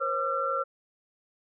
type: tone cluster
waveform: sine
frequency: 487.8 / 540 / 1196 / 1358 Hz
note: B4 / C#5 / D6 / F6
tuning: -21 / -45 / +31 / -49 cents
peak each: -37 / -31 / -36 / -28 dBFS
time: 0-0.64 s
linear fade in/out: 20 ms
effects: none